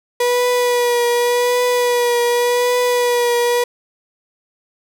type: tone with vibrato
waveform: 35% pulse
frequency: 486.1 Hz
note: B4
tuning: 28 cents flat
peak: -12 dBFS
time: 0.2-3.64 s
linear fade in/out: 5 ms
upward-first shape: triangle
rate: 0.87 Hz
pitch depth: 29 cents each way
effects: none